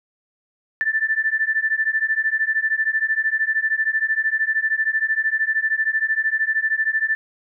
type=beating tone pair; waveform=sine; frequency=1760 / 1773 Hz; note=A6 / A6; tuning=0 / +13 cents; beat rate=13 Hz; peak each=-21 dBFS; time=0.81-7.15 s; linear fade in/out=0 ms; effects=none